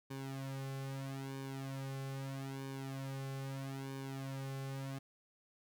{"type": "tone with flanger", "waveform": "sawtooth", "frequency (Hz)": 135.3, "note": "C#3", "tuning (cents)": -42, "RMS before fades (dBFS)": -43, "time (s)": [0.1, 4.99], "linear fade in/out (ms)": 10, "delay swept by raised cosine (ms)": [1.5, 3.2], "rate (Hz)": 0.78, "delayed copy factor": -0.9, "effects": []}